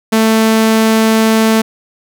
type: tone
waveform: sawtooth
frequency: 221.6 Hz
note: A3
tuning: 13 cents sharp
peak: -4 dBFS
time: 0.12-1.62 s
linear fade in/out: 10 ms
effects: none